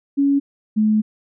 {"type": "tone pair in turn", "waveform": "sine", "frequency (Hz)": [280, 214.8], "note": ["C#4", "A3"], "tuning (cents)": [18, -41], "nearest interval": "perfect fourth", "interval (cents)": 459, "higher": "first", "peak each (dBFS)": -13, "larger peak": "neither", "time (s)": [[0.17, 0.4], [0.76, 1.02]], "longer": "second", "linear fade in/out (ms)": 20, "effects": []}